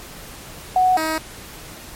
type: tone pair in turn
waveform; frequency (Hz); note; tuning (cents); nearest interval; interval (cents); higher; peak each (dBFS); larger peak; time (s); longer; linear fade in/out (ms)
sine / 10% pulse; 740 / 316.9; F#5 / D#4; 0 / +32; octave + minor third; 1468; first; -12; neither; 0.76-0.97 / 0.97-1.18; neither; 2
effects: pink hiss -38 dBFS RMS until 1.95 s + MP3 64 kbps